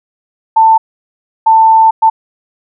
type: tone bursts at uneven times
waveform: sine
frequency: 890 Hz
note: A5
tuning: 20 cents sharp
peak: -3 dBFS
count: 3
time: 0.56-0.78 / 1.46-1.91 / 2.02-2.1 s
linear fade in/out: 10 ms
effects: none